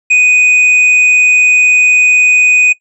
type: tone with hard clipping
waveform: triangle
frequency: 2489 Hz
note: D#7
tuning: in tune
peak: -6 dBFS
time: 0.1-2.73 s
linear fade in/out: 10 ms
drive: 7 dB
effects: noise-tail reverb RT60 0.1 s tail -19 dB re dry + resampled to 24000 Hz